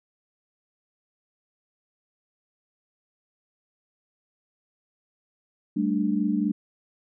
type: chord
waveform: sine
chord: G suspended second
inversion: none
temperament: equal with one note detuned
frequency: 196 / 220 / 294.7 Hz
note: G3 / A3 / D4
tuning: 0 / 0 / +6 cents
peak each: -26 dBFS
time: 5.76-6.52 s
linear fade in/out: 10 ms
effects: none